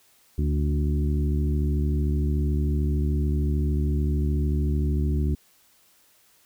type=harmonic tone with a mistuned harmonic; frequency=73.42 Hz; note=D2; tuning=in tune; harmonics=1 / 2 / 3 / 4 / 5; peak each=-22 / -28 / -32 / -34 / -36 dBFS; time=0.38-5.35 s; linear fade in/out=5 ms; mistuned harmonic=3; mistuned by=+32 cents; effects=white hiss -60 dBFS RMS until 6.45 s